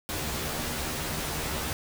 pink noise with comb filter, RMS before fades -32 dBFS, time 0.09-1.73 s, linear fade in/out 0 ms, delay 13 ms, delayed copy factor +0.9, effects none

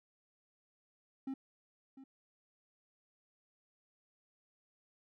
triangle tone with echo, 267.6 Hz, C4, 39 cents sharp, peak -35 dBFS, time 1.27-1.34 s, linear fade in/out 5 ms, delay 700 ms, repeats 1, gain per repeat -14 dB, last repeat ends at 2.04 s, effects none

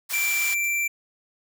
white high-pass noise, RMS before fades -30 dBFS, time 0.09-0.55 s, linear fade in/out 20 ms, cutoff 940 Hz, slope 12 dB/octave
square tone, 2349 Hz, D7, in tune, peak -23 dBFS, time 0.13-0.88 s, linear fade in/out 10 ms
violet noise with exponential decay, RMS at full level -35 dBFS, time 0.64-0.8 s, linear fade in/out 0 ms, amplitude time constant 33 ms
effects none

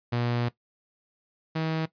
sawtooth tone pair in turn, 120.1 / 159.9 Hz, B2 / D#3, -48 / +48 cents, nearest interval perfect fourth, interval 496 cents, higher second, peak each -21 / -22 dBFS, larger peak first, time 0.12-0.49 / 1.55-1.86 s, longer first, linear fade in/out 10 ms, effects noise-tail reverb RT60 0.1 s tail -17 dB re dry + resampled to 11025 Hz

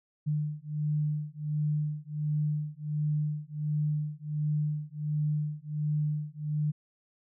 sine beating tone pair, 149.7 / 151.1 Hz, D3 / D3, +33 / +50 cents, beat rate 1.4 Hz, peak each -31 dBFS, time 0.26-6.72 s, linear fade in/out 20 ms, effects none

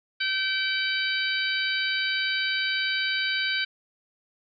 harmonic tone with a mistuned harmonic, 770 Hz, G5, 31 cents flat, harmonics 2 / 3 / 4 / 5 / 6, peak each -28 / -30 / -31 / -32 / -33 dBFS, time 0.2-3.65 s, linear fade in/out 10 ms, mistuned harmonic 4, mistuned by -16 cents, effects none

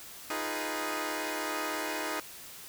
10% pulse chord, F half-diminished seventh, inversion third, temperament equal, 311.1 / 349.2 / 415.3 / 493.9 Hz, Eb4 / F4 / Ab4 / Cb5, 0 / 0 / 0 / 0 cents, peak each -27 / -32 / -30 / -32 dBFS, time 0.3-2.2 s, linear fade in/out 2 ms, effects white hiss -47 dBFS RMS until 2.68 s

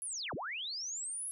sine linear two-way sweep, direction down then up, 11000 to 84.6 to 11000 Hz, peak -37 dBFS, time 0.02-1.31 s, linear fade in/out 0 ms, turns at 0.34 s, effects none

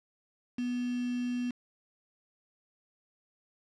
sine tone with quantisation, 245.5 Hz, B3, 10 cents flat, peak -30 dBFS, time 0.58-1.51 s, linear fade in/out 5 ms, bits 7, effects low-pass 5000 Hz 12 dB/octave

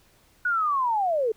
sine linear sweep, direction down, 1480 to 420 Hz, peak -21 dBFS, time 0.45-1.32 s, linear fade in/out 5 ms, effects pink hiss -60 dBFS RMS until 1.36 s

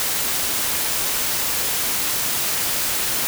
white noise, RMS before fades -22 dBFS, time 0-3.27 s, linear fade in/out 0 ms, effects none

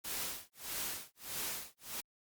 white noise with tremolo, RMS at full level -38 dBFS, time 0.04-2.01 s, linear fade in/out 10 ms, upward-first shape sine, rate 1.6 Hz, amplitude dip 100%, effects Opus 48 kbps

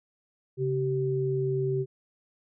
sine tone pair together, 136.05 / 384.8 Hz, C#3 / G4, -32 / -32 cents, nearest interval octave + tritone, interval 1800 cents, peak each -28 / -27 dBFS, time 0.57-1.86 s, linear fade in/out 50 ms, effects none

